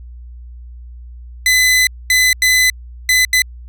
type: tone bursts at uneven times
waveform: sawtooth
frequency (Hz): 2013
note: B6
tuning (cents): +33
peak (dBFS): -6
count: 5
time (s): 1.46-1.87 / 2.1-2.33 / 2.42-2.7 / 3.09-3.25 / 3.33-3.42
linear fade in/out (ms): 2
effects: added 60 Hz sine -31 dBFS peak until 3.68 s